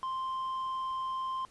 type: tone with tanh clipping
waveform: sine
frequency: 1046.5 Hz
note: C6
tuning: in tune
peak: -33 dBFS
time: 0.03-1.45 s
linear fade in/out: 0 ms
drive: 4 dB
effects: pink hiss -61 dBFS RMS until 1.5 s + resampled to 24000 Hz